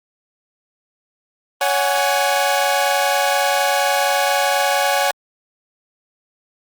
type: chord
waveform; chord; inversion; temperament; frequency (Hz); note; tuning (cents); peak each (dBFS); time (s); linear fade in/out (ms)
sawtooth; C# suspended fourth; none; equal with one note detuned; 561.8 / 740 / 830.6; C#5 / F#5 / G#5; +23 / 0 / 0; -16; 1.61-5.11; 2
effects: Opus 32 kbps